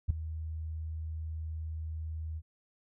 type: tone with ADSR envelope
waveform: sine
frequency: 79.4 Hz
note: D#2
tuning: 36 cents sharp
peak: -20 dBFS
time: 0.08-2.42 s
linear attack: 22 ms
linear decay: 6 ms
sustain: -15 dB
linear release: 48 ms
effects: none